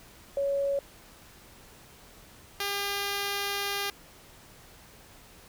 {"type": "tone pair in turn", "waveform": ["sine", "5% pulse"], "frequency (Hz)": [558, 401.9], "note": ["C#5", "G4"], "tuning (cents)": [11, 43], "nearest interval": "tritone", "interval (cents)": 568, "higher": "first", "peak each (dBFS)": [-25, -18], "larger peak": "second", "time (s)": [[0.37, 0.79], [2.6, 3.9]], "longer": "second", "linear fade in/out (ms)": 2, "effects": ["pink hiss -53 dBFS RMS until 5.48 s"]}